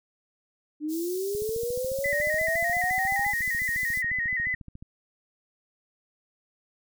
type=linear sweep; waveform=sine; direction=up; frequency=293.7 to 830.6 Hz; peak=-27 dBFS; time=0.8-3.34 s; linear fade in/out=50 ms
type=high-pass noise; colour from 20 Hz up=white; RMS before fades=-40 dBFS; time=0.88-4.03 s; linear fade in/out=50 ms; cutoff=4600 Hz; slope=24 dB/octave
type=click train; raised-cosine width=5 ms; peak=-30 dBFS; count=50; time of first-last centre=1.35-4.825 s; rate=14.1 Hz
type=tone with vibrato; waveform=sine; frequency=1938 Hz; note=B6; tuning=33 cents flat; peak=-25 dBFS; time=2.04-4.55 s; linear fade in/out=5 ms; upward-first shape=square; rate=5.8 Hz; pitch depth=63 cents each way
effects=none